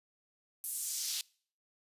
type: noise with high-pass filter sweep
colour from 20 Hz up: pink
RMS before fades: -37 dBFS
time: 0.64-1.21 s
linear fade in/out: 0 ms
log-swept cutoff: 11000 to 3800 Hz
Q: 1.7
effects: noise-tail reverb RT60 0.5 s tail -25 dB re dry + resampled to 32000 Hz